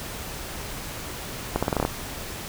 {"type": "accelerating click train", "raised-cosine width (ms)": 1, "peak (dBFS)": -8, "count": 8, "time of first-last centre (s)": [1.56, 1.851], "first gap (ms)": 66, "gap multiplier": 0.84, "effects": ["pink hiss -35 dBFS RMS until 2.48 s"]}